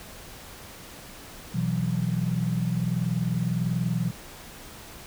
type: chord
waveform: sine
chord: B suspended fourth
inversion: none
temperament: equal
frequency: 123.47 / 164.81 / 185 Hz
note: B2 / E3 / F#3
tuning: 0 / 0 / 0 cents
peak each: -28 / -27 / -29 dBFS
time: 1.54-4.11 s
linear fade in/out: 10 ms
effects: pink hiss -44 dBFS RMS until 5.06 s